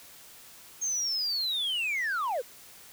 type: linear sweep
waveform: sine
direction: down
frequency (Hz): 6490 to 437.6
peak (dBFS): -25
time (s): 0.81-2.42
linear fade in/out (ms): 20
effects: tanh soft clip ceiling -26 dBFS + white hiss -51 dBFS RMS until 2.92 s